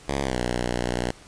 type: tone with pitch glide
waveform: 5% pulse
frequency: 69.3 to 60.68 Hz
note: C#2 to B1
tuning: 0 to -30 cents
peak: -13 dBFS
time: 0.08-1.11 s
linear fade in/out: 5 ms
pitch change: -230 cents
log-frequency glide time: 0.22-0.38 s
effects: pink hiss -49 dBFS RMS until 1.27 s + resampled to 22050 Hz